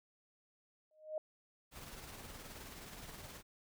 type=tone with exponential growth; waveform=sine; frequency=620 Hz; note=D#5; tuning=6 cents flat; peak=-34 dBFS; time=0.91-1.18 s; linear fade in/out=2 ms; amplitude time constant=58 ms
type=noise with tremolo; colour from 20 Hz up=pink; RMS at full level=-49 dBFS; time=1.71-3.43 s; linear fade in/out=50 ms; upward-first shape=triangle; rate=19 Hz; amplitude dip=45%
effects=none